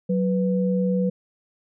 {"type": "tone pair together", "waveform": "sine", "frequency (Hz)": [185.43, 493.9], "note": ["F#3", "B4"], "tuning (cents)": [4, 0], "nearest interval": "octave + perfect fourth", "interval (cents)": 1696, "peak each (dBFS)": [-20, -25], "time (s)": [0.09, 1.1], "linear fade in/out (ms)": 10, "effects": []}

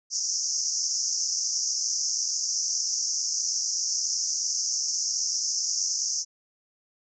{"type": "band-pass noise", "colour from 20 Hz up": "pink", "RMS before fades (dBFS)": -28, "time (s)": [0.1, 6.25], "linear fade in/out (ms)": 50, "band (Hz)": [5200, 6600], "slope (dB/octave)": 96, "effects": []}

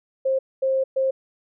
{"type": "tone bursts at uneven times", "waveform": "sine", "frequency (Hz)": 531, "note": "C5", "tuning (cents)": 25, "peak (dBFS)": -18, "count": 3, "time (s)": [[0.25, 0.39], [0.62, 0.84], [0.96, 1.11]], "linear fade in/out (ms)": 10, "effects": []}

